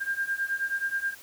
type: beating tone pair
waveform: sine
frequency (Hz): 1594 / 1603.4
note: G6 / G6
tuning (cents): +28 / +39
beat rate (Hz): 9.4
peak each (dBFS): -31 / -29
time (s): 0-1.15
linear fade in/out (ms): 20
effects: white hiss -49 dBFS RMS until 1.22 s